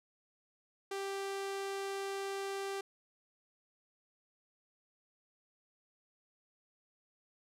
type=tone; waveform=sawtooth; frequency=392.7 Hz; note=G4; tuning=3 cents sharp; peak=-33 dBFS; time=0.91-2.81 s; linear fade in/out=5 ms; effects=low-pass 11000 Hz 12 dB/octave